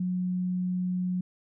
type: tone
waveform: sine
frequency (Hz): 181.7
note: F#3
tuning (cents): -31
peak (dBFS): -26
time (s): 0-1.21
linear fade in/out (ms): 5
effects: none